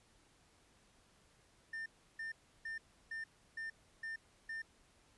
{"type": "tone bursts", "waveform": "triangle", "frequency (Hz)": 1800, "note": "A6", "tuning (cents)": 39, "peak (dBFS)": -39, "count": 7, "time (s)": [1.73, 4.62], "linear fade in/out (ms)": 5, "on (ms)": 130, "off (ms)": 330, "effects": ["pink hiss -69 dBFS RMS until 5.17 s", "resampled to 24000 Hz"]}